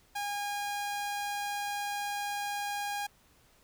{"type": "tone", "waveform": "sawtooth", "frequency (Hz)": 816, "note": "G#5", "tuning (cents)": -31, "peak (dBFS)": -29, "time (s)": [0.15, 3.07], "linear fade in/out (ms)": 10, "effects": ["pink hiss -64 dBFS RMS until 3.63 s"]}